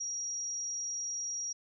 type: tone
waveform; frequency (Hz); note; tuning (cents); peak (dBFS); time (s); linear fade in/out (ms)
sine; 5690; F8; +31; -34; 0-1.53; 10
effects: none